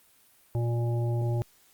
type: harmonic tone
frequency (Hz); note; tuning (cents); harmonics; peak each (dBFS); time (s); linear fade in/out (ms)
118.3; A#2; +26; 1 / 3 / 5 / 7; -25 / -35 / -39 / -42; 0.55-1.42; 0
effects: white hiss -61 dBFS RMS until 1.73 s + Opus 32 kbps